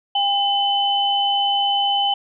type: tone pair together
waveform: sine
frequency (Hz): 802 / 3028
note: G5 / F#7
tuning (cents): +39 / +39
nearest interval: octave + major seventh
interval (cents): 2300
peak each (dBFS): -19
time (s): 0.15-2.14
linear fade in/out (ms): 5
effects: none